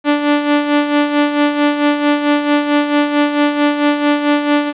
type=tone with tremolo; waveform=sawtooth; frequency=292.6 Hz; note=D4; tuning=6 cents flat; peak=-5 dBFS; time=0.04-4.73 s; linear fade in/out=50 ms; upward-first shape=sine; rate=4.5 Hz; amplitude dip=60%; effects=resampled to 8000 Hz + 7-bit